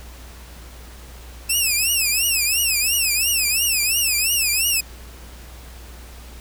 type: tone with vibrato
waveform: 10% pulse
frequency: 2616 Hz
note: E7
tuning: 14 cents flat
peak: -9 dBFS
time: 1.49-4.81 s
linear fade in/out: 10 ms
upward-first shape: triangle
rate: 2.9 Hz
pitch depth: 200 cents each way
effects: added 60 Hz sine -38 dBFS peak until 6.4 s + pink hiss -44 dBFS RMS until 6.4 s